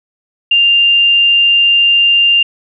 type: tone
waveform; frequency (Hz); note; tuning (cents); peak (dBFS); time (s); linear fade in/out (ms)
sine; 2794; F7; 0; -6; 0.51-2.43; 5
effects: none